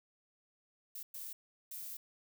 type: noise bursts at uneven times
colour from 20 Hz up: violet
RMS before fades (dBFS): -45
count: 3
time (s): 0.95-1.03 / 1.14-1.33 / 1.71-1.97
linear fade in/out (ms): 5
effects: none